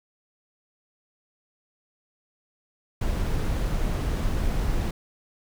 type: noise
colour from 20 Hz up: brown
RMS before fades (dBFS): -25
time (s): 3.01-4.91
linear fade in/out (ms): 5
effects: none